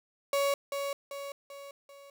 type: tone with echo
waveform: 35% pulse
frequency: 560 Hz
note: C#5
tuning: 18 cents sharp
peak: -24 dBFS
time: 0.33-0.54 s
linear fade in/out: 2 ms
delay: 390 ms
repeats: 4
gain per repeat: -6 dB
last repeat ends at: 2.1 s
effects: none